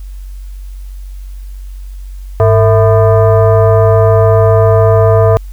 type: tone with frequency modulation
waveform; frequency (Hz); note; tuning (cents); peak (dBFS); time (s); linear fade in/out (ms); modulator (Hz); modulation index
sine; 103.2; G#2; -10; -4; 2.4-5.37; 0; 555; 1.2
effects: added 47 Hz sine -23 dBFS peak until 5.52 s + white hiss -48 dBFS RMS until 5.52 s